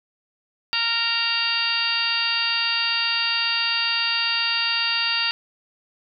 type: harmonic tone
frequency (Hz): 463.7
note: A#4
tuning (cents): -9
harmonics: 2 / 3 / 4 / 5 / 6 / 7 / 8 / 9 / 10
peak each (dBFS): -34 / -30 / -30 / -35 / -24 / -34 / -30 / -36 / -25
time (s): 0.73-5.31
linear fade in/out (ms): 0
effects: none